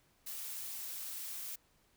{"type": "noise", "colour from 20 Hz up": "blue", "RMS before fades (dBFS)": -43, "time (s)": [0.26, 1.56], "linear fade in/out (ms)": 10, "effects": ["pink hiss -71 dBFS RMS until 1.96 s"]}